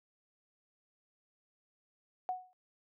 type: tone with exponential decay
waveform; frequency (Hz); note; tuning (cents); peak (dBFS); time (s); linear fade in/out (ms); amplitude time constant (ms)
sine; 737; F#5; -7; -29; 2.29-2.53; 0; 52
effects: high-pass 400 Hz 12 dB/octave